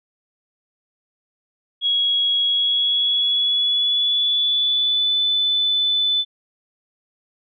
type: tone with pitch glide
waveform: sine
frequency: 3322 to 3503 Hz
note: G#7 to A7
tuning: 0 to -8 cents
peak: -16 dBFS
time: 1.81-6.25 s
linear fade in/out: 50 ms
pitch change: +92 cents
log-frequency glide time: 2.44-5.21 s
effects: none